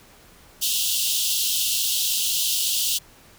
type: high-pass noise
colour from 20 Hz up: pink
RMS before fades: -23 dBFS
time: 0.61-2.99 s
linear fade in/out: 20 ms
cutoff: 2800 Hz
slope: 96 dB/octave
effects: pink hiss -51 dBFS RMS until 3.38 s